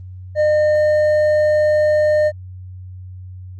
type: tone with hard clipping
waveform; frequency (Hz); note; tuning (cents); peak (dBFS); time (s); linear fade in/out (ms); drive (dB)
sine; 607; D#5; -43; -13; 0.35-2.32; 50; 4
effects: added 92 Hz sine -31 dBFS peak until 3.59 s + Opus 24 kbps